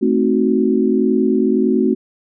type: chord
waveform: sine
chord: A diminished seventh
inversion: none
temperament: equal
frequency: 220 / 261.6 / 311.1 / 370 Hz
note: A3 / C4 / Eb4 / Gb4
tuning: 0 / 0 / 0 / 0 cents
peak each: -17 / -17 / -22 / -17 dBFS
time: 0.01-1.95 s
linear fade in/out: 20 ms
effects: none